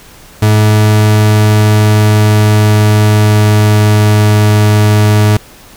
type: tone with pitch glide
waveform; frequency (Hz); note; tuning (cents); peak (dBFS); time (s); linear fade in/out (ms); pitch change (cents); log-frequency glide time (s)
40% pulse; 106.7 to 105.47; G#2 to G#2; +47 to +27; -4; 0.42-5.37; 5; -20; 0.64-4.37
effects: pink hiss -37 dBFS RMS until 5.76 s